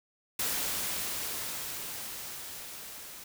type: noise with level ramp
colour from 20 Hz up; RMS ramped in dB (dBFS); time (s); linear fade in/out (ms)
white; -31 to -46; 0.39-3.24; 5
effects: none